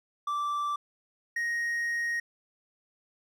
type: tone pair in turn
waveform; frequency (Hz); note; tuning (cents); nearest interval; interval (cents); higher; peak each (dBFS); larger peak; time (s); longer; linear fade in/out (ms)
triangle; 1169 / 1873.4; D6 / A#6; -8 / +8; minor sixth; 816; second; -26; neither; 0.27-0.76 / 1.36-2.2; second; 5
effects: none